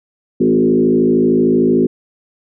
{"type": "tone with frequency modulation", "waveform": "sine", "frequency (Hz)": 307.9, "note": "D#4", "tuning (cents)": -18, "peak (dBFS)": -9, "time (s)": [0.4, 1.87], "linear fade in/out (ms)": 10, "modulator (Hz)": 53.2, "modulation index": 2, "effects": []}